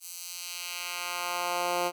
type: tone with high-pass filter sweep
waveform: 10% pulse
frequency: 176.2 Hz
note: F3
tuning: 16 cents sharp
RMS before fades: -33 dBFS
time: 0-1.92 s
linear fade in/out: 50 ms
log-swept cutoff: 7900 to 400 Hz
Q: 0.9
effects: none